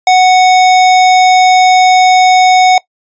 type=tone; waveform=square; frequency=740 Hz; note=F#5; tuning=in tune; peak=-4 dBFS; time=0.07-2.78 s; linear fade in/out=2 ms; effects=noise-tail reverb RT60 0.1 s tail -21 dB re dry + resampled to 16000 Hz